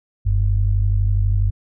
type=tone pair together; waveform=sine; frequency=45.82 / 98 Hz; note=F#1 / G2; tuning=-16 / 0 cents; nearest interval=octave + minor second; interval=1316 cents; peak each=-17 dBFS; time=0.25-1.51 s; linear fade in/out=20 ms; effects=none